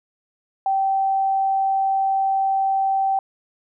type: tone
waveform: sine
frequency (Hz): 776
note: G5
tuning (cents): -18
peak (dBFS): -17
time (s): 0.66-3.19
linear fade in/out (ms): 2
effects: none